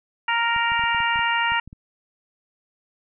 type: harmonic tone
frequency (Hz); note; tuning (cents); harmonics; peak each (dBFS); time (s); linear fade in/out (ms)
466.2; A#4; 0; 2 / 3 / 4 / 5 / 6; -23 / -26 / -25 / -29 / -27; 0.28-1.6; 5
type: clicks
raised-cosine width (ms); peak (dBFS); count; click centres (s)
5; -28; 11; 0.563 / 0.719 / 0.794 / 0.838 / 0.947 / 1.004 / 1.159 / 1.192 / 1.52 / 1.676 / 1.729
effects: none